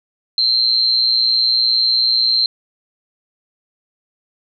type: tone with amplitude modulation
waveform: sine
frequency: 4141 Hz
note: C8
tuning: 19 cents flat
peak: -8 dBFS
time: 0.38-2.46 s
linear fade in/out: 2 ms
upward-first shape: sine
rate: 120 Hz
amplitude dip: 95%
effects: none